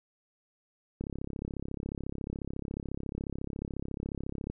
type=click train; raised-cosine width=3 ms; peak=-23 dBFS; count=120; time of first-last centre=1.01-4.5 s; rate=34.1 Hz; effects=none